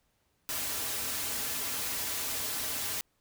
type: noise with comb filter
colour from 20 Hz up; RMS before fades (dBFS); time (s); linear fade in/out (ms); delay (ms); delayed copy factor
white; -34; 0.49-3.01; 0; 5.5; -0.6
effects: pink hiss -74 dBFS RMS until 3.2 s